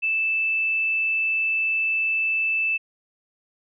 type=tone; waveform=sine; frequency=2637 Hz; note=E7; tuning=in tune; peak=-20 dBFS; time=0.02-2.78 s; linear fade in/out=20 ms; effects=none